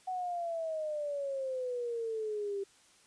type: exponential sweep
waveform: sine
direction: down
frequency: 750 to 392 Hz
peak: -33 dBFS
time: 0.07-2.64 s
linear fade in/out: 10 ms
effects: white hiss -63 dBFS RMS until 3.06 s + resampled to 22050 Hz